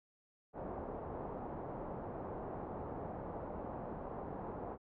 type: low-pass noise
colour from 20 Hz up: white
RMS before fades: -44 dBFS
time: 0.53-4.78 s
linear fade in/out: 50 ms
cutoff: 860 Hz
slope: 24 dB/octave
effects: none